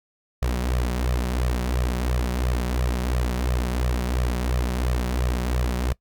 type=tone with flanger; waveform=sawtooth; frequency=61.74 Hz; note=B1; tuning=in tune; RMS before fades=-24 dBFS; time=0.42-5.93 s; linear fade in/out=5 ms; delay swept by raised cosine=1.6 to 5.4 ms; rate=2.9 Hz; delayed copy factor=+0.85; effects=noise-tail reverb RT60 0.1 s tail -21 dB re dry